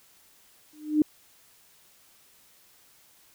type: tone with exponential growth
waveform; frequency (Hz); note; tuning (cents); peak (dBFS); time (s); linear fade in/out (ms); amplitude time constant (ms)
sine; 303.4; D#4; -44; -14; 0.73-1.02; 2; 62
effects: white hiss -59 dBFS RMS until 3.34 s

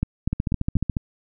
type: two click trains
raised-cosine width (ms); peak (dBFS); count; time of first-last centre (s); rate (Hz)
5; -10 / -9; 10 / 4; 0.33-0.968 / 0.03-0.767; 14.1 / 4.07
effects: none

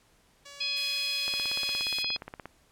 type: tone with pitch glide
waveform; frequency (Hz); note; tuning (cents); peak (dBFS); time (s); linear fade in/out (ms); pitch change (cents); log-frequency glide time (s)
5% pulse; 567 to 563.7; C#5 to C#5; +39 to +29; -34; 0.45-1.83; 10; -10; 0.65-1.61
type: harmonic tone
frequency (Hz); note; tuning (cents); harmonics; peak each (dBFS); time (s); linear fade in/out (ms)
836; G#5; +11; 3 / 4 / 5 / 6; -34 / -34 / -34 / -34; 0.6-2.17; 10
type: high-pass noise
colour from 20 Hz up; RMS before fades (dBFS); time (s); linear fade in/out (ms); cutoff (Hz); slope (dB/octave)
white; -42; 0.76-2.03; 10; 1600; 48
type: click train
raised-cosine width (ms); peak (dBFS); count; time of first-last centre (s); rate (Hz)
0.5; -24; 21; 1.28-2.456; 17
effects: pink hiss -64 dBFS RMS until 2.71 s + low-pass 12000 Hz 12 dB/octave

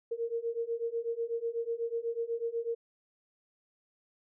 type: beating tone pair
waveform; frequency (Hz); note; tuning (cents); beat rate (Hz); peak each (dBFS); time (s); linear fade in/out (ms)
sine; 459.5 / 467.6; A#4 / A#4; -25 / +5; 8.1; -35 / -34; 0.11-2.75; 10
effects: none

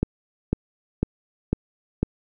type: click train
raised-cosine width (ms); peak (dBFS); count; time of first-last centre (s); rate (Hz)
3; -7; 5; 0.03-2.03; 2
effects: none

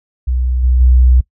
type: tone with level steps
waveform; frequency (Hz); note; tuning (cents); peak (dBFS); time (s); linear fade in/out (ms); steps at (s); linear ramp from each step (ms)
sine; 62.6; B1; +24; -12 / -8 / -5; 0.27-1.21; 10; 0.63 / 0.8; 10
effects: noise-tail reverb RT60 0.1 s tail -21 dB re dry

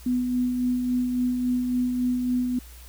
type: tone with tremolo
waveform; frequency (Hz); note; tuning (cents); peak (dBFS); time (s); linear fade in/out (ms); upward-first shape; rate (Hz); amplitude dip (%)
sine; 248.6; B3; +12; -20; 0.06-2.59; 5; sine; 3.6; 35
effects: added 60 Hz sine -43 dBFS peak until 2.88 s + white hiss -50 dBFS RMS until 2.88 s

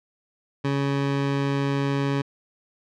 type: tone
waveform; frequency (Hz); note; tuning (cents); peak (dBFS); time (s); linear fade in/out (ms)
20% pulse; 139.5; C#3; +11; -17; 0.64-2.22; 10
effects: low-pass 4000 Hz 12 dB/octave

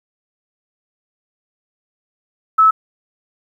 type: tone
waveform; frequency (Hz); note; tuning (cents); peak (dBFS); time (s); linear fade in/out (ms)
sine; 1301; E6; -23; -7; 2.58-2.71; 10
effects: 8-bit

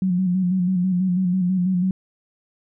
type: tone with vibrato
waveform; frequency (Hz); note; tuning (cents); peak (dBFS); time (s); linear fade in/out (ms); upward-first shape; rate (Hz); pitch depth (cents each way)
sine; 182.9; F#3; -20; -17; 0.02-1.91; 2; square; 6.1; 47
effects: none

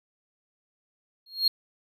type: tone with exponential growth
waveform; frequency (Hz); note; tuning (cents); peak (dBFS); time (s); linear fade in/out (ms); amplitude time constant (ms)
triangle; 4261; C8; +31; -15; 1.26-1.48; 5; 47
effects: none

